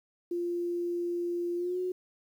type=tone with pitch glide; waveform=sine; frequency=347.7 to 365.4 Hz; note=F4 to F#4; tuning=-8 to -22 cents; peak=-29 dBFS; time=0.31-1.92 s; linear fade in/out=5 ms; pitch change=+86 cents; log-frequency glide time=1.56-1.79 s; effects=10-bit